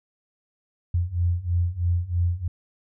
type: beating tone pair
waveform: sine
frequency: 85.6 / 88.7 Hz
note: F2 / F2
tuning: -34 / +27 cents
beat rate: 3.1 Hz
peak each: -25 / -23 dBFS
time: 0.94-2.48 s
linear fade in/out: 5 ms
effects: none